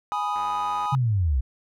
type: chord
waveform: triangle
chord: G# minor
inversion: none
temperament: equal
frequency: 830.6 / 987.8 / 1244.5 Hz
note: G#5 / B5 / D#6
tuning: 0 / 0 / 0 cents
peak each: -26 / -28 / -26 dBFS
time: 0.12-0.95 s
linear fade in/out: 0 ms
type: click train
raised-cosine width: 0.5 ms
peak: -28 dBFS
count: 50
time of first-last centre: 0.36-0.856 s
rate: 98.7 Hz
type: linear sweep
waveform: sine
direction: down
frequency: 140 to 58.27 Hz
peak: -19 dBFS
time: 0.92-1.41 s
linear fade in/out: 10 ms
effects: none